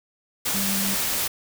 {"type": "tone in noise", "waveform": "sine", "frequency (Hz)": 196.3, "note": "G3", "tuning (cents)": 3, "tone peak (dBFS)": -27, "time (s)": [0.54, 0.95], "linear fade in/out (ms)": 10, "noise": "white", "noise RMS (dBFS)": -25, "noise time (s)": [0.45, 1.28], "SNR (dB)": -5, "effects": []}